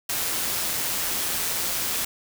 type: noise with amplitude modulation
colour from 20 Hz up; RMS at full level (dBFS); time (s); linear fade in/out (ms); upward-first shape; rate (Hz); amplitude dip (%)
white; -25; 0.09-2.05; 5; sine; 171; 35
effects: none